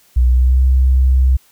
sine tone with pitch glide, 61.74 to 64.81 Hz, B1 to C2, 0 to -16 cents, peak -8 dBFS, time 0.16-1.37 s, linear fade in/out 10 ms, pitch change +84 cents, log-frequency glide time 0.28-0.63 s, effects white hiss -52 dBFS RMS until 1.51 s

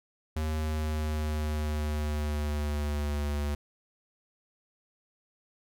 square tone with pitch glide, 77.78 to 72.99 Hz, D#2 to D2, 0 to -10 cents, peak -29 dBFS, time 0.36-3.55 s, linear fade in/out 5 ms, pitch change -110 cents, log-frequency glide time 0.56-3.24 s, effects none

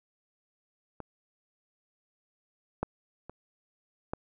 clicks, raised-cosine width 1 ms, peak -25 / -15 / -28 / -18 dBFS, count 4, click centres 1.003 / 2.83 / 3.296 / 4.135 s, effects none

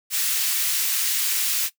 white high-pass noise, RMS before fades -23 dBFS, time 0.1-1.7 s, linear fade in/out 50 ms, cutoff 2000 Hz, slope 12 dB/octave, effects noise-tail reverb RT60 0.1 s tail -17 dB re dry

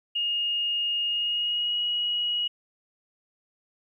sine tone with pitch glide, 2850 to 2903 Hz, F7 to F#7, +34 to -34 cents, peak -24 dBFS, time 0.15-2.48 s, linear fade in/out 10 ms, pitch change +32 cents, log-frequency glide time 1.08-1.78 s, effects 11-bit

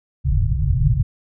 white low-pass noise, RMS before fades -17 dBFS, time 0.24-1.03 s, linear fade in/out 20 ms, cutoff 150 Hz, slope 96 dB/octave, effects none

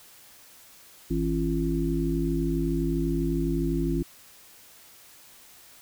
harmonic tone with a mistuned harmonic, 53.8 Hz, A1, 38 cents flat, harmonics 1 / 3 / 5 / 6, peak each -29 / -29 / -29 / -29 dBFS, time 1.1-4.03 s, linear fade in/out 10 ms, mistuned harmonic 6, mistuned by +96 cents, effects white hiss -52 dBFS RMS until 5.81 s

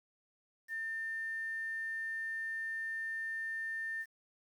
sine tone with quantisation, 1800 Hz, A6, 39 cents sharp, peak -36 dBFS, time 0.68-4.06 s, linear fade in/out 50 ms, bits 10, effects none

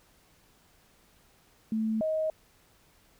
sine tone pair in turn, 220 / 629.3 Hz, A3 / D#5, 0 / +19 cents, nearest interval octave + tritone, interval 1819 cents, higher second, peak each -26 dBFS, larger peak neither, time 1.72-2.01 / 2.01-2.3 s, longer neither, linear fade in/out 2 ms, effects pink hiss -63 dBFS RMS until 3.19 s

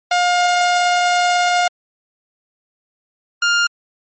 sawtooth tone pair in turn, 711 / 1404.4 Hz, F5 / F6, +31 / +9 cents, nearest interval octave, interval 1178 cents, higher second, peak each -9 dBFS, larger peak neither, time 0.11-1.68 / 3.42-3.67 s, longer first, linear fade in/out 5 ms, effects low-pass 8000 Hz 12 dB/octave + MP3 32 kbps

